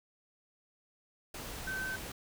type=tone in noise; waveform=sine; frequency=1539 Hz; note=G6; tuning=32 cents flat; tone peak=-35 dBFS; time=1.67-1.96 s; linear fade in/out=5 ms; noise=pink; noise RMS=-43 dBFS; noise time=1.34-2.12 s; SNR=+5 dB; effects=none